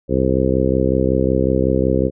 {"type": "harmonic tone", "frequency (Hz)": 65.41, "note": "C2", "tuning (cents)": 0, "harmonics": [1, 2, 3, 4, 5, 6, 7, 8], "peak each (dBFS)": [-22, -22, -22, -22, -22, -22, -22, -22], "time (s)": [0.08, 2.11], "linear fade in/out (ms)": 50, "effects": []}